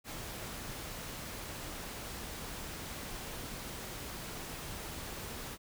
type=noise; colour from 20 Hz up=pink; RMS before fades=-43 dBFS; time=0.04-5.58 s; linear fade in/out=50 ms; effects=none